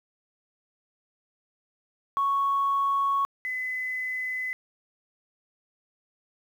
sine tone pair in turn, 1108.7 / 2019 Hz, C#6 / B6, 0 / +38 cents, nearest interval minor seventh, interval 1038 cents, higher second, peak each -21 / -28 dBFS, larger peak first, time 2.17-3.25 / 3.45-4.53 s, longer neither, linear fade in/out 0 ms, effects tanh soft clip ceiling -17 dBFS + 9-bit

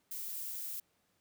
violet noise, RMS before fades -41 dBFS, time 0.11-0.8 s, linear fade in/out 5 ms, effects pink hiss -75 dBFS RMS until 1.2 s + high-pass 100 Hz 12 dB/octave

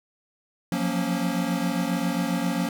square chord, Gb major seventh, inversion third, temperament equal with one note detuned, 174.61 / 182.03 / 233.1 / 277.2 Hz, F3 / Gb3 / Bb3 / Db4, 0 / -28 / 0 / 0 cents, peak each -30 dBFS, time 0.72-2.69 s, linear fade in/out 2 ms, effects none

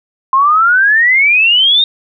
sine exponential sweep, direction up, 1045 to 3729 Hz, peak -6 dBFS, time 0.33-1.84 s, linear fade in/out 2 ms, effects none

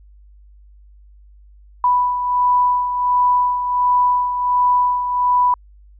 sine beating tone pair, 988 / 989.4 Hz, B5 / B5, 0 / +3 cents, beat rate 1.4 Hz, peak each -14 / -22 dBFS, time 1.84-5.54 s, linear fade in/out 2 ms, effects added 50 Hz sine -43 dBFS peak until 5.99 s

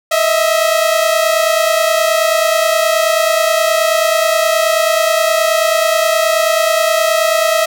sawtooth tone pair together, 629.9 / 659.3 Hz, D#5 / E5, +21 / 0 cents, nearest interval minor second, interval 79 cents, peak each -10 dBFS, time 0.11-7.66 s, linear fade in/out 10 ms, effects none

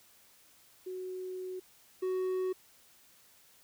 sine / triangle tone pair in turn, 370 / 371.8 Hz, F#4 / F#4, 0 / +8 cents, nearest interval unison, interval 8 cents, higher second, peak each -37 / -28 dBFS, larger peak second, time 0.86-1.6 / 2.02-2.53 s, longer first, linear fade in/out 10 ms, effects white hiss -62 dBFS RMS until 3.63 s

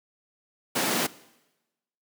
pink high-pass noise, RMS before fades -26 dBFS, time 0.75-1.07 s, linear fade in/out 10 ms, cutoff 180 Hz, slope 24 dB/octave, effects noise-tail reverb RT60 1.0 s tail -20 dB re dry

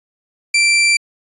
sawtooth tone, 2349 Hz, D7, in tune, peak -7 dBFS, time 0.54-0.97 s, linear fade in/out 5 ms, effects resampled to 24000 Hz

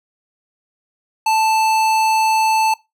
sine tone with hard clipping, 880 Hz, A5, in tune, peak -15 dBFS, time 1.26-2.74 s, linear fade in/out 5 ms, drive 18 dB, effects noise-tail reverb RT60 0.2 s tail -20 dB re dry

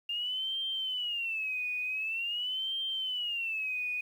sine tone with vibrato, 2794 Hz, F7, in tune, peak -31 dBFS, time 0.09-4.01 s, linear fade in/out 5 ms, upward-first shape sine, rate 0.46 Hz, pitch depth 210 cents each way, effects 10-bit

